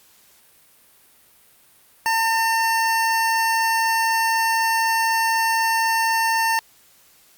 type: tone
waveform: 25% pulse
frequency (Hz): 904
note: A5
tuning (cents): +47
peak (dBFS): -14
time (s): 2.06-6.59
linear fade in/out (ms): 0
effects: white hiss -54 dBFS RMS until 7.37 s + Opus 48 kbps